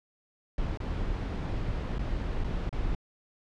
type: noise with dropouts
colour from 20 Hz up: brown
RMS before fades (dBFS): -31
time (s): 0.58-2.95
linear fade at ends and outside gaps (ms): 2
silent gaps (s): 0.774-0.802 / 1.984-1.992 / 2.439-2.443 / 2.693-2.727
effects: low-pass 4000 Hz 12 dB/octave